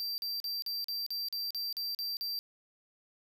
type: tone bursts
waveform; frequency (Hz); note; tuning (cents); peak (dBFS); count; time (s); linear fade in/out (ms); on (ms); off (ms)
square; 4699; D8; 0; -34; 11; 0-2.39; 0; 180; 41
effects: none